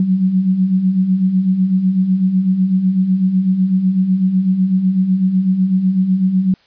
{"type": "beating tone pair", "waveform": "sine", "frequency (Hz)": [180.9, 188.9], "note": ["F#3", "F#3"], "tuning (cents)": [-39, 36], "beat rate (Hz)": 8, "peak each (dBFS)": [-20, -12], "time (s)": [0, 6.54], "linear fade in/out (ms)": 2, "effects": ["white hiss -53 dBFS RMS until 6.66 s", "resampled to 11025 Hz"]}